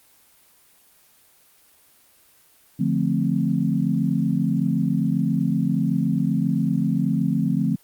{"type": "chord", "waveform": "sine", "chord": "D minor seventh", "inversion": "none", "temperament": "equal", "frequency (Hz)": [146.83, 174.61, 220, 261.6], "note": ["D3", "F3", "A3", "C4"], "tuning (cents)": [0, 0, 0, 0], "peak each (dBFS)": [-25, -23, -24, -25], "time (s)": [2.79, 7.76], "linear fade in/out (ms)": 10, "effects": ["white hiss -56 dBFS RMS until 7.83 s", "Opus 24 kbps"]}